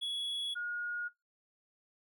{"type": "tone pair in turn", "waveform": ["triangle", "sine"], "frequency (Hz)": [3368, 1436.7], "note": ["G#7", "F6"], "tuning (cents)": [24, 49], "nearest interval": "octave + minor third", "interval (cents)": 1475, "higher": "first", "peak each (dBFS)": [-32, -34], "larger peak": "first", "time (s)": [[0.01, 0.55], [0.55, 1.09]], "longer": "neither", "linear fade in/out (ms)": 20, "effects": ["noise-tail reverb RT60 0.2 s tail -22 dB re dry"]}